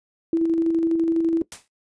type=tone with tremolo; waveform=sine; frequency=329.6 Hz; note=E4; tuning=in tune; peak=-16 dBFS; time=0.33-1.42 s; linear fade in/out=2 ms; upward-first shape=square; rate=12 Hz; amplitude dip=30%
type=noise with exponential decay; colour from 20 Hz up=white; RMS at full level=-31 dBFS; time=1.52-1.68 s; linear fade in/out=1 ms; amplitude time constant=33 ms
effects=noise-tail reverb RT60 0.1 s tail -18 dB re dry + resampled to 22050 Hz